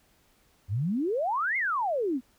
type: exponential two-way sweep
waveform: sine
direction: up then down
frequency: 88.3 to 2200 to 233.8 Hz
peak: -25 dBFS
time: 0.68-2.21 s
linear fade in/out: 50 ms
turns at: 1.57 s
effects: pink hiss -65 dBFS RMS until 2.38 s